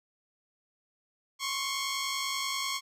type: tone pair together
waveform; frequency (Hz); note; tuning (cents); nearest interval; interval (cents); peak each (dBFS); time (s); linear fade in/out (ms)
10% pulse; 1058.5 / 1108.7; C6 / C#6; +20 / 0; minor second; 80; -26 / -24; 1.39-2.81; 50
effects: resampled to 32000 Hz